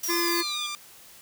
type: linear sweep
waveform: sine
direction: down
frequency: 5850 to 3322 Hz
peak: -30 dBFS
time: 0.03-0.67 s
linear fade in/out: 10 ms
type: noise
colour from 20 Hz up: blue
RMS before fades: -32 dBFS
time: 0.03-0.41 s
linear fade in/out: 5 ms
type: harmonic tone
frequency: 342.5 Hz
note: F4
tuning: 34 cents flat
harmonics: 1 / 3 / 5 / 6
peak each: -27 / -32 / -34 / -35 dBFS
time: 0.08-0.43 s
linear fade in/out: 20 ms
type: tone with vibrato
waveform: 10% pulse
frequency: 1198 Hz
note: D6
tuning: 34 cents sharp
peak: -23 dBFS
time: 0.1-0.75 s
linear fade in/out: 0 ms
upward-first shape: triangle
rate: 4.5 Hz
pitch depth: 17 cents each way
effects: white hiss -50 dBFS RMS until 1.21 s